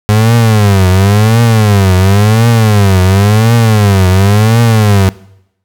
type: tone with vibrato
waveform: 35% pulse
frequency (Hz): 103.83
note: G#2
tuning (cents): 0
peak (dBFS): -3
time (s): 0.09-5.09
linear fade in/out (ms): 0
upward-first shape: triangle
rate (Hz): 0.94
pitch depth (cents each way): 230
effects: noise-tail reverb RT60 0.8 s tail -21 dB re dry